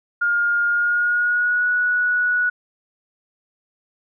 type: tone with pitch glide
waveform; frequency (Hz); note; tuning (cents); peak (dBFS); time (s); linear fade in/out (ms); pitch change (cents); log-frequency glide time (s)
sine; 1416 to 1467.6; F6 to F#6; +23 to -15; -16; 0.21-2.5; 10; +62; 0.67-1.68
effects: none